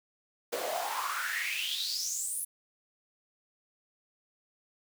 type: noise with high-pass filter sweep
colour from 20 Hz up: pink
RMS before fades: -34 dBFS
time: 0.52-2.45 s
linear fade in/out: 10 ms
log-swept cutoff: 460 to 11000 Hz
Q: 8.3
effects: none